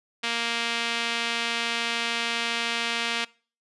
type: tone with band-pass filter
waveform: sawtooth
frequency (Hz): 233.1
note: A#3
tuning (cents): 0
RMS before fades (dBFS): -28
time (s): 0.23-3.25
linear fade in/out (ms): 10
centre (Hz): 3000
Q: 1.4
effects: noise-tail reverb RT60 0.4 s tail -23 dB re dry + resampled to 24000 Hz